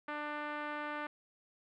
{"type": "tone with low-pass filter", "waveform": "5% pulse", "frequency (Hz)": 297.1, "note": "D4", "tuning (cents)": 20, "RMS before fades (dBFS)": -40, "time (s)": [0.08, 1.07], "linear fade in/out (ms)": 5, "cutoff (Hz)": 1500, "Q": 1.2, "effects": []}